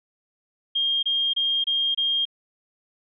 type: tone bursts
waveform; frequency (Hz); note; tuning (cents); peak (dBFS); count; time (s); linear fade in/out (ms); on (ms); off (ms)
sine; 3220; G7; +46; -20; 5; 0.75-2.254; 10; 280; 26
effects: none